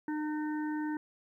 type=harmonic tone; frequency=303.9 Hz; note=D#4; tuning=41 cents flat; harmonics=1 / 3 / 5 / 6; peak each=-32 / -42 / -46 / -48 dBFS; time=0.08-0.97 s; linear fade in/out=2 ms; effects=12-bit